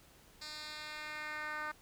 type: tone with band-pass filter sweep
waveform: 10% pulse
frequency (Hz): 303.9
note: D#4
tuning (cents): -41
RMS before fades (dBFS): -43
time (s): 0.41-1.72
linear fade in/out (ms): 10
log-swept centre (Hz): 4800 to 1400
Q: 1.8
effects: pink hiss -62 dBFS RMS until 1.81 s